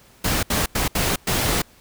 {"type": "noise bursts at uneven times", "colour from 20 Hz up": "pink", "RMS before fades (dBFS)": -21, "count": 5, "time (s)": [[0.24, 0.43], [0.5, 0.66], [0.75, 0.88], [0.95, 1.16], [1.27, 1.62]], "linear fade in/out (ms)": 5, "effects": ["pink hiss -52 dBFS RMS until 1.8 s"]}